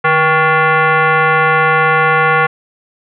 sine tone with frequency modulation, 152.6 Hz, D#3, 33 cents flat, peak -8 dBFS, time 0.04-2.47 s, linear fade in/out 10 ms, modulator 633 Hz, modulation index 2.9, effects none

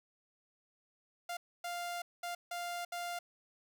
sawtooth tone bursts at uneven times, 698.5 Hz, F5, in tune, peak -34 dBFS, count 5, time 1.29-1.37 / 1.64-2.02 / 2.23-2.35 / 2.51-2.85 / 2.92-3.19 s, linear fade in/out 5 ms, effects none

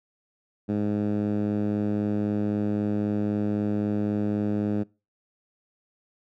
10% pulse tone with band-pass filter, 103.83 Hz, G#2, in tune, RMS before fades -26 dBFS, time 0.68-4.84 s, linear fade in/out 20 ms, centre 210 Hz, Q 1.3, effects noise-tail reverb RT60 0.3 s tail -24 dB re dry

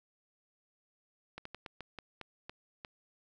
slowing click train, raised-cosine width 0.3 ms, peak -27 dBFS, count 9, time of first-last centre 1.38-2.848 s, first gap 74 ms, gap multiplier 1.25, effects none

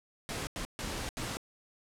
pink noise bursts at uneven times, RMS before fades -37 dBFS, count 4, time 0.29-0.47 / 0.56-0.65 / 0.79-1.09 / 1.17-1.37 s, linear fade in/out 0 ms, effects low-pass 10000 Hz 12 dB/octave

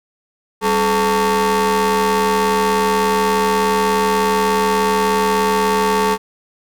30% pulse ring-modulated tone, 233.1 Hz, A#3, in tune, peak -8 dBFS, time 0.61-6.18 s, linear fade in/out 50 ms, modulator 661 Hz, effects none

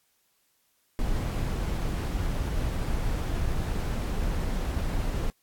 brown noise, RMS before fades -28 dBFS, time 0.99-5.3 s, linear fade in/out 0 ms, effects white hiss -70 dBFS RMS until 5.42 s + AAC 64 kbps

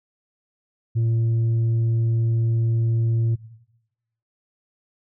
sine tone, 114.5 Hz, A#2, 31 cents flat, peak -15 dBFS, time 0.95-3.36 s, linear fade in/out 20 ms, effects noise-tail reverb RT60 0.9 s tail -18 dB re dry + tanh soft clip ceiling -17 dBFS

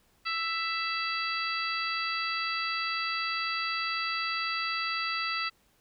harmonic tone, 662 Hz, E5, 7 cents sharp, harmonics 2 / 3 / 4 / 5 / 6 / 7, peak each -33 / -36 / -35 / -43 / -41 / -36 dBFS, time 0.25-5.5 s, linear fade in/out 20 ms, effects pink hiss -67 dBFS RMS until 5.8 s

